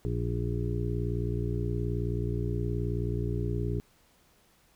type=harmonic tone; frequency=58.9 Hz; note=A#1; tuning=19 cents sharp; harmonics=1 / 2 / 3 / 5 / 6 / 7; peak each=-33 / -31 / -37 / -40 / -39 / -37 dBFS; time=0.05-3.8 s; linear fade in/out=0 ms; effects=pink hiss -64 dBFS RMS until 4.75 s